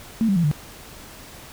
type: tone with pitch steps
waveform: sine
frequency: 224.6 / 195.53 / 170.21 / 148.18 Hz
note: A3 / G3 / F3 / D3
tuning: +36 / -4 / -44 / +16 cents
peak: -16 dBFS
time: 0.21-0.514 s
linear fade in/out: 0 ms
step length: 76 ms
effects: pink hiss -42 dBFS RMS until 1.52 s